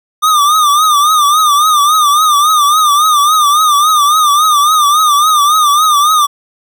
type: tone with vibrato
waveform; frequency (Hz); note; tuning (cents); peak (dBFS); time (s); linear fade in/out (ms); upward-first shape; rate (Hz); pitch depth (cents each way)
square; 1207; D6; +47; -7; 0.22-6.27; 20; triangle; 3.6; 110
effects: none